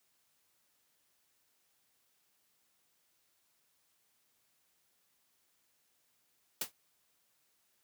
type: noise with exponential decay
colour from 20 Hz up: white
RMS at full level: -30 dBFS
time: 6.61-6.72 s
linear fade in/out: 5 ms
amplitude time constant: 22 ms
effects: white hiss -75 dBFS RMS until 7.83 s + high-pass 60 Hz 12 dB/octave